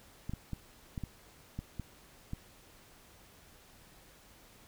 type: clicks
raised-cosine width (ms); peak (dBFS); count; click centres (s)
5; -25; 8; 0.295 / 0.336 / 0.533 / 0.978 / 1.037 / 1.59 / 1.797 / 2.334
effects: pink hiss -59 dBFS RMS until 4.67 s